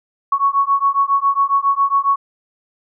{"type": "beating tone pair", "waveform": "sine", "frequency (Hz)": [1107, 1114.3], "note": ["C#6", "C#6"], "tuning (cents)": [-3, 9], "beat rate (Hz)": 7.3, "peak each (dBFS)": -16, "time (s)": [0.32, 2.16], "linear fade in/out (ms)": 5, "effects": []}